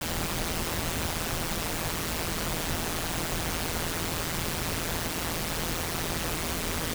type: noise with amplitude modulation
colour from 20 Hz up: pink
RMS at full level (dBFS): -27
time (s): 0.01-6.94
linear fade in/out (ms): 5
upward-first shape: sine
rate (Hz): 165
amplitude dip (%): 85
effects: none